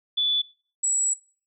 sine tone pair in turn, 3465 / 7779 Hz, A7 / B8, -27 / -27 cents, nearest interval octave + major second, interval 1400 cents, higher second, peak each -20 dBFS, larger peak neither, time 0.17-0.42 / 0.83-1.14 s, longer second, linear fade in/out 10 ms, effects noise-tail reverb RT60 0.4 s tail -21 dB re dry

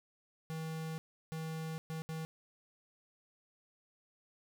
square tone bursts at uneven times, 160 Hz, D#3, 49 cents sharp, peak -39 dBFS, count 4, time 0.5-0.98 / 1.32-1.78 / 1.9-2.02 / 2.09-2.25 s, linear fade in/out 0 ms, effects none

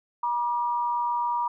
sine tone pair together, 958.7 / 1187 Hz, A#5 / D6, +48 / +18 cents, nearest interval major third, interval 370 cents, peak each -24 / -32 dBFS, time 0.23-1.48 s, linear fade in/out 5 ms, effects none

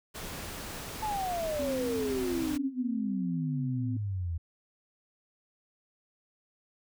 pink noise, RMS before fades -40 dBFS, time 0.14-2.58 s, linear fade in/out 20 ms
sine exponential sweep, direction down, 880 to 80.6 Hz, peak -30 dBFS, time 1.02-4.38 s, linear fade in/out 10 ms
sine tone with pitch glide, 260.5 to 254.6 Hz, C4 to C4, -7 to -47 cents, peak -33 dBFS, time 1.59-3.97 s, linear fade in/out 5 ms, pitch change -40 cents, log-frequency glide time 2.95-3.51 s
effects none

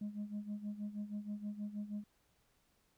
sine tone with tremolo, 207.7 Hz, G#3, in tune, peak -35 dBFS, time 0.01-2.04 s, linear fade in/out 5 ms, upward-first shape sine, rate 6.3 Hz, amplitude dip 80%, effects tanh soft clip ceiling -36 dBFS + pink hiss -75 dBFS RMS until 2.97 s

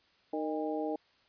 harmonic tone with a mistuned harmonic, 154.2 Hz, D#3, 15 cents flat, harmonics 2 / 3 / 4 / 5, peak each -35 / -37 / -38 / -39 dBFS, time 0.33-0.96 s, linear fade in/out 5 ms, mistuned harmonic 5, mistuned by +76 cents, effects white hiss -67 dBFS RMS until 1.28 s + resampled to 11025 Hz

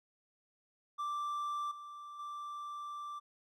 triangle tone with level steps, 1174.7 Hz, D6, in tune, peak -33 / -44 / -39 dBFS, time 0.98-3.2 s, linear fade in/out 20 ms, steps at 1.71 / 2.19 s, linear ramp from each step 5 ms, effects none

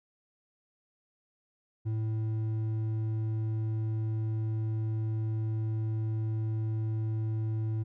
sine tone with hard clipping, 110 Hz, A2, in tune, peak -30 dBFS, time 1.85-7.84 s, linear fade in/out 20 ms, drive 5 dB, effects none

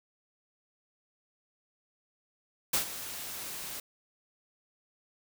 white noise with ADSR envelope, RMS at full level -26 dBFS, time 2.73-3.8 s, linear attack 8 ms, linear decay 110 ms, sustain -14 dB, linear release 4 ms, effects none

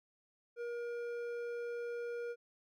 sine tone with hard clipping, 475.1 Hz, A#4, 33 cents sharp, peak -40 dBFS, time 0.56-2.36 s, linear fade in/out 50 ms, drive 8 dB, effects none

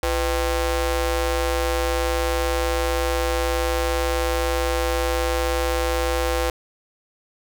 sawtooth ring-modulated tone, 280.7 Hz, C#4, 22 cents sharp, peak -13 dBFS, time 0.03-6.5 s, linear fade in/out 2 ms, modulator 221 Hz, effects none

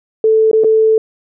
sine tone with dropouts, 440 Hz, A4, in tune, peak -7 dBFS, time 0.24-0.98 s, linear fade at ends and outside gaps 2 ms, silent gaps 0.514-0.531 / 0.637-0.644 s, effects none

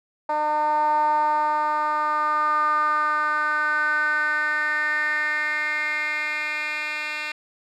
10% pulse tone with band-pass filter sweep, 302.4 Hz, D#4, 49 cents flat, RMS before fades -23 dBFS, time 0.29-7.32 s, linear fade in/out 5 ms, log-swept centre 800 to 2700 Hz, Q 5.6, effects none

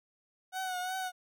30% pulse tone with vibrato, 740 Hz, F#5, in tune, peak -31 dBFS, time 0.52-1.12 s, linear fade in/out 50 ms, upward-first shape triangle, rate 2.8 Hz, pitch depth 50 cents each way, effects none

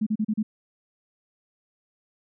sine tone bursts, 215.1 Hz, A3, 39 cents flat, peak -21 dBFS, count 5, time 0.01-0.43 s, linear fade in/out 10 ms, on 56 ms, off 35 ms, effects none

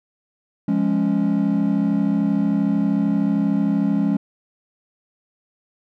triangle chord, Db major, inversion first, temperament equal, 174.61 / 207.7 / 277.2 Hz, F3 / Ab3 / Db4, 0 / 0 / 0 cents, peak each -21 / -17 / -19 dBFS, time 0.68-4.17 s, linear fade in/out 5 ms, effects tanh soft clip ceiling -7 dBFS

